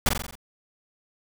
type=noise with echo; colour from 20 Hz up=pink; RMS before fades=-20 dBFS; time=0.06-0.09 s; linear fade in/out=2 ms; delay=44 ms; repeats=6; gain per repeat=-4 dB; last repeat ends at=0.354 s; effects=none